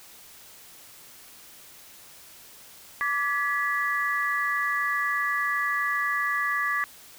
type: tone cluster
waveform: sine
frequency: 1165 / 1686 / 1958 Hz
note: D6 / G#6 / B6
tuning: -14 / +26 / -15 cents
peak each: -28 dBFS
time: 3.01-6.84 s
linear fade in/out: 0 ms
effects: white hiss -49 dBFS RMS until 7.18 s